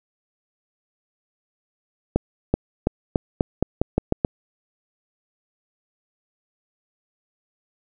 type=accelerating click train; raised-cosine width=2 ms; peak=-4 dBFS; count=10; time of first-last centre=2.16-4.248 s; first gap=380 ms; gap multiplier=0.87; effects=none